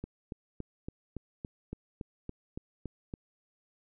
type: click train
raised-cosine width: 3 ms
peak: -25 dBFS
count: 12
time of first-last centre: 0.04-3.139 s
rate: 3.55 Hz
effects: none